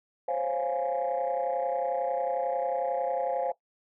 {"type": "chord", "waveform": "sine", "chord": "Db major seventh", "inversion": "third", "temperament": "equal", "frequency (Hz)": [523.3, 554.4, 698.5, 830.6], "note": ["C5", "Db5", "F5", "Ab5"], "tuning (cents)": [0, 0, 0, 0], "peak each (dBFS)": [-30, -32, -31, -32], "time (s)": [0.28, 3.52], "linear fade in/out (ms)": 5, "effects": ["noise-tail reverb RT60 0.1 s tail -17 dB re dry", "tanh soft clip ceiling -20 dBFS"]}